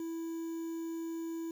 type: tone with quantisation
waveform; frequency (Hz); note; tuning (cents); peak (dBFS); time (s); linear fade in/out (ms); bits
triangle; 329.6; E4; 0; -34; 0-1.51; 2; 9
effects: none